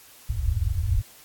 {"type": "low-pass noise", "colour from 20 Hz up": "white", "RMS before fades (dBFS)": -24, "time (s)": [0.29, 1.02], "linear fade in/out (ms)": 10, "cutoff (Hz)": 110, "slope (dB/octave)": 96, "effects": ["white hiss -50 dBFS RMS until 1.24 s", "AAC 64 kbps"]}